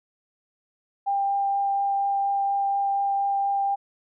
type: tone with vibrato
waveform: sine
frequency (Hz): 795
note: G5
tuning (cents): +24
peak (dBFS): -21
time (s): 1.06-3.76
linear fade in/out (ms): 20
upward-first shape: triangle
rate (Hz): 4.2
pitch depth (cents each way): 8
effects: none